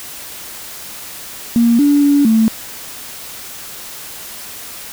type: tone with pitch steps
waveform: triangle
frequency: 233.8 / 288.1 / 285.8 / 222.1 Hz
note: A#3 / D4 / D4 / A3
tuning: +5 / -33 / -47 / +16 cents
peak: -4 dBFS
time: 1.56-2.48 s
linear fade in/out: 0 ms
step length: 230 ms
effects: tanh soft clip ceiling -6 dBFS + white hiss -31 dBFS RMS until 4.92 s